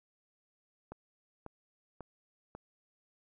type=click train; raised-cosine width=1 ms; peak=-30 dBFS; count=4; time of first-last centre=0.92-2.55 s; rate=1.84 Hz; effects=none